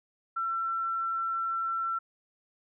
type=tone; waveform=sine; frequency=1347 Hz; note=E6; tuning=37 cents sharp; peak=-28 dBFS; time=0.36-1.99 s; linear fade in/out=10 ms; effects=none